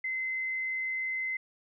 sine tone, 2057 Hz, C7, 30 cents flat, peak -30 dBFS, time 0.04-1.37 s, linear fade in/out 5 ms, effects none

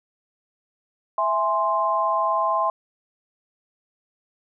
sine chord, E augmented, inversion none, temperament equal, 659.3 / 830.6 / 1046.5 Hz, E5 / G#5 / B#5, 0 / 0 / 0 cents, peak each -25 / -26 / -21 dBFS, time 1.18-2.7 s, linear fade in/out 2 ms, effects none

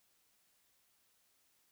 silence, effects white hiss -74 dBFS RMS until 1.71 s

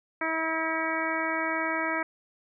harmonic tone, 322.1 Hz, E4, 40 cents flat, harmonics 1 / 2 / 3 / 4 / 5 / 6 / 7, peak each -34 / -34 / -34 / -34 / -34 / -34 / -34 dBFS, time 0.21-2.03 s, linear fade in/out 5 ms, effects none

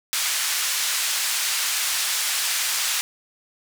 white band-pass noise, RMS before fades -24 dBFS, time 0.13-3.01 s, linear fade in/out 0 ms, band 1300 to 9100 Hz, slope 12 dB/octave, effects none

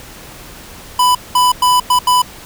square tone bursts at uneven times, 995 Hz, B5, 13 cents sharp, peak -9 dBFS, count 5, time 0.99-1.15 / 1.35-1.52 / 1.62-1.8 / 1.9-1.99 / 2.07-2.22 s, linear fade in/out 5 ms, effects pink hiss -35 dBFS RMS until 2.45 s

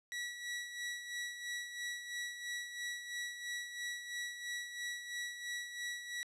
sawtooth tone with tremolo, 1936 Hz, B6, 35 cents flat, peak -34 dBFS, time 0.12-6.23 s, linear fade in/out 0 ms, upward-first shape sine, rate 3 Hz, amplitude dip 60%, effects low-pass 9000 Hz 12 dB/octave

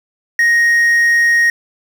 triangle tone with quantisation, 1871 Hz, A#6, 6 cents sharp, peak -7 dBFS, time 0.39-1.5 s, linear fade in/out 2 ms, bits 6, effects none

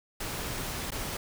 pink noise with dropouts, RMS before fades -35 dBFS, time 0.2-1.17 s, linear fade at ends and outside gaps 5 ms, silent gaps 0.906-0.918 s, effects none

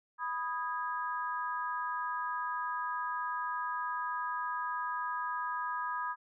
sine chord, G# minor, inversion first, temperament equal with one note detuned, 987.8 / 1244.5 / 1643.1 Hz, B5 / D#6 / G#6, 0 / 0 / -19 cents, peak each -36 / -37 / -40 dBFS, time 0.18-6.16 s, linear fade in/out 50 ms, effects none

